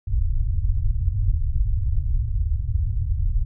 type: low-pass noise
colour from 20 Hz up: pink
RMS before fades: -21 dBFS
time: 0.07-3.45 s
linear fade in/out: 5 ms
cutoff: 110 Hz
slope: 48 dB/octave
effects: none